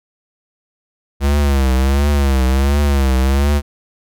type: tone with vibrato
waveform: square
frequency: 68.5 Hz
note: C#2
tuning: 20 cents flat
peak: -12 dBFS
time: 1.2-3.62 s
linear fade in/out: 50 ms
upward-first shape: triangle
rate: 1.4 Hz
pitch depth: 120 cents each way
effects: none